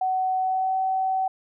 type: tone with pitch glide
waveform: sine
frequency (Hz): 750 to 759.6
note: F#5 to F#5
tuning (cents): +23 to +45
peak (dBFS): -21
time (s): 0.01-1.28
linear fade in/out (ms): 5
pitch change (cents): +22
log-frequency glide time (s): 0.39-0.77
effects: none